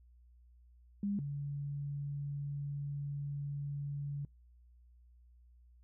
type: tone pair in turn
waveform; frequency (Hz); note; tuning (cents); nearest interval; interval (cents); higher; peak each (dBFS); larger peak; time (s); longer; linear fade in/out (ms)
sine; 201.8 / 142.69; G#3 / D3; -49 / -50; tritone; 601; first; -32 / -36; first; 1.03-1.19 / 1.19-4.25; second; 2
effects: noise-tail reverb RT60 0.2 s tail -26 dB re dry + added 60 Hz sine -59 dBFS peak until 5.83 s